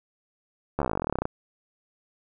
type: slowing click train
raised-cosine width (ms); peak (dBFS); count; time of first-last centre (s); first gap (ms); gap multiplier
1; -12; 22; 0.79-1.254; 13; 1.05
effects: none